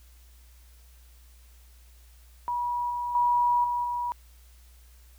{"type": "tone with level steps", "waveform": "sine", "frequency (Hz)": 967, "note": "B5", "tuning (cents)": -37, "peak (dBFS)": [-26, -28, -20, -25, -27], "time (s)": [2.48, 4.12], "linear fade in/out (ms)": 0, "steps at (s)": [2.9, 3.15, 3.64, 3.84], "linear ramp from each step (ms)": 2, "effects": ["added 60 Hz sine -51 dBFS peak until 5.18 s", "white hiss -61 dBFS RMS until 5.18 s"]}